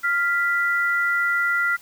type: tone pair together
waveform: sine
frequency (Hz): 1396.9 / 1975.5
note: F6 / B6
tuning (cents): 0 / 0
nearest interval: tritone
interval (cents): 600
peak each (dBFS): -20 / -23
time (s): 0.03-1.77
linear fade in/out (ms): 20
effects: white hiss -49 dBFS RMS until 1.81 s